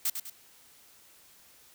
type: noise with echo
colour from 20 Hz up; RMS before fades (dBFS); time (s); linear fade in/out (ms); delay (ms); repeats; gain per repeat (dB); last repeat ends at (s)
blue; -28; 0.05-0.1; 5; 100; 2; -7; 0.3
effects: white hiss -58 dBFS RMS until 1.74 s